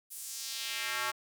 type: tone with high-pass filter sweep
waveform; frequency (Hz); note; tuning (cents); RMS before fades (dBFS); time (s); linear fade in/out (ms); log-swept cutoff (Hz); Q
square; 123.47; B2; 0; -37; 0.1-1.12; 20; 11000 to 1100; 1.4
effects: none